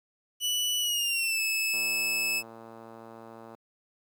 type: tone with pitch glide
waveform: sawtooth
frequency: 2960 to 2607 Hz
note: F#7 to E7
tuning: 0 to -20 cents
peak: -23 dBFS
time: 0.4-2.43 s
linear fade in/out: 50 ms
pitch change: -220 cents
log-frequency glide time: 0.8-1.42 s
type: click train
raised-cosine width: 1 ms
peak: -32 dBFS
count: 207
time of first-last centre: 1.74-3.547 s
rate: 114 Hz
effects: high-pass 150 Hz 12 dB/octave + 10-bit